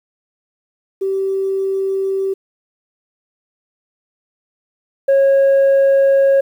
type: tone pair in turn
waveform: sine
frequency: 386.9 / 547.2 Hz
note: G4 / C#5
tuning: -23 / -23 cents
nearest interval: tritone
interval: 600 cents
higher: second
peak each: -15 / -6 dBFS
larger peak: second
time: 1.01-2.34 / 5.08-6.41 s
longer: neither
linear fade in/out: 10 ms
effects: tanh soft clip ceiling -8 dBFS + 8-bit